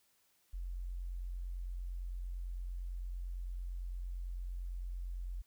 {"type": "tone", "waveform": "sine", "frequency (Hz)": 44.44, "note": "F1", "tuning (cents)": 31, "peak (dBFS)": -38, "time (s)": [0.53, 5.42], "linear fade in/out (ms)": 10, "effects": ["white hiss -73 dBFS RMS until 5.46 s"]}